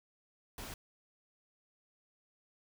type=noise; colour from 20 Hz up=pink; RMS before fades=-45 dBFS; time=0.58-0.74 s; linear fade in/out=2 ms; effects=none